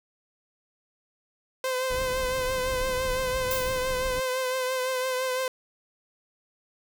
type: tone with vibrato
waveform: sawtooth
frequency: 514 Hz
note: C5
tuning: 31 cents flat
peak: -22 dBFS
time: 1.64-5.48 s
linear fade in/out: 2 ms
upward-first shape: triangle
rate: 5.9 Hz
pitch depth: 38 cents each way
type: noise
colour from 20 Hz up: brown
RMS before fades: -36 dBFS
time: 1.9-4.2 s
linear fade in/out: 5 ms
type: noise with exponential decay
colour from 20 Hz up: blue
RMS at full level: -29 dBFS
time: 3.51-3.94 s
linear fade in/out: 0 ms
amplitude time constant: 93 ms
effects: none